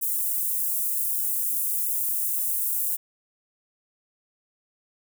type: high-pass noise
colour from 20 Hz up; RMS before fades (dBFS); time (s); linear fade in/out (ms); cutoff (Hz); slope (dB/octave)
white; -26; 0.01-2.97; 20; 9500; 24
effects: none